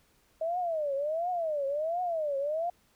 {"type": "tone with vibrato", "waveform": "sine", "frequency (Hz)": 630, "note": "D#5", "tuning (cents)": 21, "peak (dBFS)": -28, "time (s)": [0.41, 2.7], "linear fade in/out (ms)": 5, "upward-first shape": "triangle", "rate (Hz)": 1.4, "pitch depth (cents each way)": 270, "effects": ["pink hiss -67 dBFS RMS until 2.95 s"]}